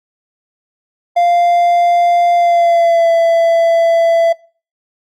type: tone with pitch glide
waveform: triangle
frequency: 696 to 668.4 Hz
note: F5 to E5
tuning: -6 to +24 cents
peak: -6 dBFS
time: 1.16-4.33 s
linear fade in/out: 10 ms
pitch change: -70 cents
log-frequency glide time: 2.35-3.1 s
effects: noise-tail reverb RT60 0.4 s tail -23 dB re dry + Opus 48 kbps